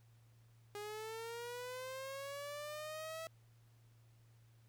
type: linear sweep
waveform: sawtooth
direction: up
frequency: 409.9 to 654 Hz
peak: -40 dBFS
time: 0.75-3.27 s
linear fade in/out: 0 ms
effects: added 115 Hz sine -63 dBFS peak until 4.68 s + pink hiss -75 dBFS RMS until 4.68 s